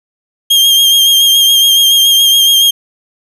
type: tone with vibrato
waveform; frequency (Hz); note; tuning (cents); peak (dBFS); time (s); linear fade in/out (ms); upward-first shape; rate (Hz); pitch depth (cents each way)
40% pulse; 3216; G7; +44; -4; 0.5-2.71; 10; sine; 7.1; 28
effects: none